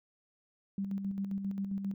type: tone with tremolo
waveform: sine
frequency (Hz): 196.6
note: G3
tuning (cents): +5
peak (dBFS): -31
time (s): 0.78-1.94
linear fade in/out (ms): 2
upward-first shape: square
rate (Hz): 7.5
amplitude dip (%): 45
effects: none